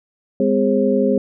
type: tone cluster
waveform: sine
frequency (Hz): 203.9 / 255.4 / 410.1 / 538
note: G#3 / C4 / G#4 / C5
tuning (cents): -32 / -42 / -22 / +48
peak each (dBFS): -19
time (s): 0.4-1.18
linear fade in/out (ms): 2
effects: none